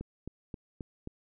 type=click train; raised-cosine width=3 ms; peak=-26 dBFS; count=5; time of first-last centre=0.01-1.074 s; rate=3.76 Hz; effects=none